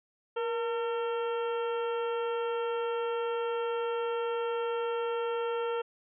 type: harmonic tone with a mistuned harmonic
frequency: 453.5 Hz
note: A#4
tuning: 48 cents flat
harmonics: 1 / 2 / 3 / 4 / 5 / 6 / 7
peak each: -30 / -38 / -39 / -50 / -54 / -47 / -48 dBFS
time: 0.36-5.82 s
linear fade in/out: 10 ms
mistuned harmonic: 1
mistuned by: +64 cents
effects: none